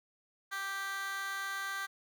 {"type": "tone with high-pass filter", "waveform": "15% pulse", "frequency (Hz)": 392, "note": "G4", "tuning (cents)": 0, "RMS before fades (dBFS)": -38, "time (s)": [0.51, 1.87], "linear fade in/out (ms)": 20, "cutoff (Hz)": 1500, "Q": 2.2, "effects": []}